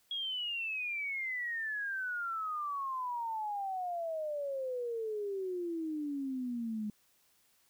sine exponential sweep, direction down, 3322 to 207.7 Hz, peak -34 dBFS, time 0.11-6.9 s, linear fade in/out 2 ms, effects white hiss -70 dBFS RMS until 7.69 s

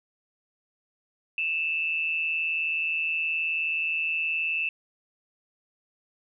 sine tone with amplitude modulation, 2648 Hz, E7, 7 cents sharp, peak -22 dBFS, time 1.38-4.69 s, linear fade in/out 2 ms, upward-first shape sine, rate 159 Hz, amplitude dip 60%, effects none

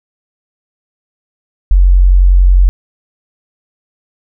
sine tone, 45.52 Hz, F#1, 28 cents flat, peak -3 dBFS, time 1.71-2.69 s, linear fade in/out 0 ms, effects none

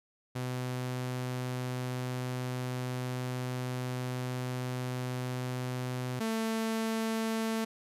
sawtooth tone pair in turn, 126.3 / 223.2 Hz, B2 / A3, +39 / +25 cents, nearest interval minor seventh, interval 986 cents, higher second, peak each -29 / -26 dBFS, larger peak second, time 0.35-6.2 / 6.2-7.65 s, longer first, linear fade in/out 10 ms, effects resampled to 32000 Hz

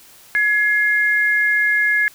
sine tone pair together, 1684.2 / 2122 Hz, G#6 / C7, +24 / +24 cents, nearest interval major third, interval 400 cents, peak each -15 / -19 dBFS, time 0.35-2.08 s, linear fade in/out 0 ms, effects white hiss -46 dBFS RMS until 2.14 s

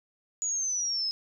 sine exponential sweep, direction down, 6890 to 5100 Hz, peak -27 dBFS, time 0.42-1.11 s, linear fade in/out 0 ms, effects none

